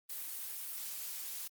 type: noise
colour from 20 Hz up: blue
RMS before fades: -42 dBFS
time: 0.09-1.48 s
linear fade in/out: 10 ms
effects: Opus 32 kbps